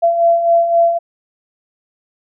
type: beating tone pair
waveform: sine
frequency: 675 / 678.8 Hz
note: E5 / F5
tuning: +41 / -49 cents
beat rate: 3.8 Hz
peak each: -18 / -10 dBFS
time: 0.02-0.99 s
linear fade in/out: 20 ms
effects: none